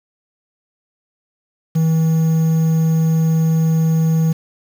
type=tone with quantisation; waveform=triangle; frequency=161 Hz; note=E3; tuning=41 cents flat; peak=-10 dBFS; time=1.75-4.33 s; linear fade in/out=10 ms; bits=6; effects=none